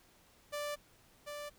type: tone with echo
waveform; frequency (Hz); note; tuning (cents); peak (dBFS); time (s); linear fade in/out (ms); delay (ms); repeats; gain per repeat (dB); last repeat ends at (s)
sawtooth; 587.3; D5; 0; -33; 0.52-0.76; 20; 740; 1; -5; 1.5
effects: pink hiss -65 dBFS RMS until 1.58 s